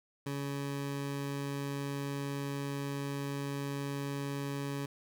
20% pulse tone, 140.5 Hz, C#3, 24 cents sharp, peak -30 dBFS, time 0.26-4.86 s, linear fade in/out 5 ms, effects none

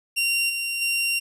sawtooth tone with level steps, 2761 Hz, F7, 20 cents flat, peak -17 / -22 / -18 dBFS, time 0.16-1.2 s, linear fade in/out 20 ms, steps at 0.49 / 0.81 s, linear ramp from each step 10 ms, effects resampled to 32000 Hz

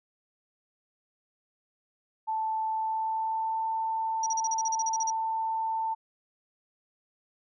sine tone with pitch glide, 880 to 891.8 Hz, A5 to A5, 0 to +23 cents, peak -27 dBFS, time 2.27-5.95 s, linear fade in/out 20 ms, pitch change +23 cents, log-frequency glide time 2.69-3.66 s
sine tone bursts, 5780 Hz, F#8, 41 cents flat, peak -28 dBFS, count 13, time 4.23-5.103 s, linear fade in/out 5 ms, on 33 ms, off 37 ms
effects none

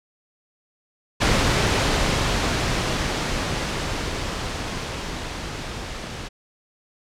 pink noise with level ramp, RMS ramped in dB -18 to -33 dBFS, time 1.2-6.29 s, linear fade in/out 20 ms, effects low-pass 6000 Hz 12 dB/octave

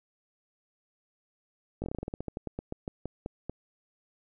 slowing click train, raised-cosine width 2 ms, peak -21 dBFS, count 20, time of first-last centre 1.82-3.496 s, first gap 19 ms, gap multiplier 1.15, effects none

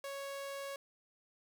sawtooth tone, 554.4 Hz, C#5, in tune, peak -37 dBFS, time 0.04-0.76 s, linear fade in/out 2 ms, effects none

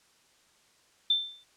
sine tone with exponential decay, 3556 Hz, A7, 18 cents sharp, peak -19 dBFS, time 1.1-1.44 s, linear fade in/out 5 ms, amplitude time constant 73 ms, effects white hiss -64 dBFS RMS until 1.56 s + low-pass 8000 Hz 12 dB/octave

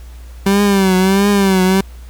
30% pulse tone with vibrato, 194.1 Hz, G3, 17 cents flat, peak -7 dBFS, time 0.46-1.81 s, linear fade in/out 5 ms, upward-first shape triangle, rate 1.5 Hz, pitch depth 97 cents each way, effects added 60 Hz sine -31 dBFS peak until 2.09 s + pink hiss -46 dBFS RMS until 2.09 s

